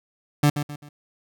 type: tone with echo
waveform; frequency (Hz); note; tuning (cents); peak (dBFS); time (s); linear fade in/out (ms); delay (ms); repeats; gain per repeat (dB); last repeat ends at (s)
30% pulse; 146.6; D3; -3; -12; 0.43-0.5; 5; 130; 3; -9; 0.89
effects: none

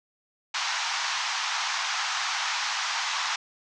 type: band-pass noise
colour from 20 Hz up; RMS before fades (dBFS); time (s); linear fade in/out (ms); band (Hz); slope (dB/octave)
pink; -29; 0.54-3.36; 5; 820 to 6600; 48
effects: none

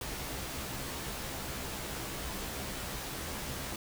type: noise with comb filter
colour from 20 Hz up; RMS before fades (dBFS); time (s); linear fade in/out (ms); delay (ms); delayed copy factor
pink; -39; 0.01-3.76; 2; 15; +0.55
effects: none

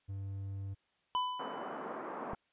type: tone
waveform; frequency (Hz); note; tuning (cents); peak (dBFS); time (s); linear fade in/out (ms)
triangle; 98; G2; 0; -36; 0.08-0.75; 20
type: tone with exponential decay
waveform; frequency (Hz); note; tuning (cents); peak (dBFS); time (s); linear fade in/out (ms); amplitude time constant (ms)
square; 1000; B5; +21; -29; 1.15-1.98; 0; 180
type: band-pass noise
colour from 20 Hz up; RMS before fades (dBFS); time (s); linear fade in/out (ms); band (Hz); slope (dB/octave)
white; -42; 1.39-2.35; 5; 210 to 1200; 24
type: click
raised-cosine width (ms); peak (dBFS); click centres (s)
3; -29; 2.334
effects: white hiss -75 dBFS RMS until 2.52 s + resampled to 8000 Hz

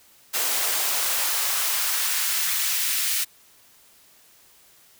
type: noise with high-pass filter sweep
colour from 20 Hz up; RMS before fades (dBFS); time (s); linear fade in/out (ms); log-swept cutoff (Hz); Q
white; -24; 0.33-3.25; 20; 420 to 2200; 0.9
effects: white hiss -55 dBFS RMS until 4.99 s

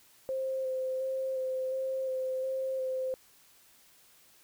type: tone with vibrato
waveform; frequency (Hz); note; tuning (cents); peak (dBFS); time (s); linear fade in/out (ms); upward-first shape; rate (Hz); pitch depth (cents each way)
sine; 523.3; C5; 0; -30; 0.29-3.14; 0; square; 1.4; 13
effects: white hiss -61 dBFS RMS until 4.43 s

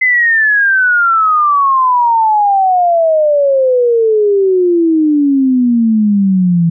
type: exponential sweep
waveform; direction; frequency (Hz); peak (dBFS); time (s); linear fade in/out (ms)
sine; down; 2050 to 164.81; -7; 0.01-6.7; 10
effects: none

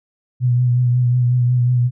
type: tone with vibrato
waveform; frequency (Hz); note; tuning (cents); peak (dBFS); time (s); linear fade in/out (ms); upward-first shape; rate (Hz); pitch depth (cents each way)
sine; 123.47; B2; 0; -12; 0.4-1.91; 50; triangle; 5.5; 37
effects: none

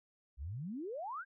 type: exponential sweep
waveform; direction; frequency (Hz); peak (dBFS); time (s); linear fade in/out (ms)
sine; up; 59 to 1655; -39; 0.37-1.25; 50
effects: none

